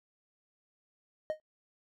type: tone with exponential decay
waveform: triangle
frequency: 620 Hz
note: D#5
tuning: 6 cents flat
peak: -24 dBFS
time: 1.3-1.4 s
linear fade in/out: 0 ms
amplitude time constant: 21 ms
effects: noise-tail reverb RT60 0.1 s tail -24 dB re dry + tanh soft clip ceiling -20 dBFS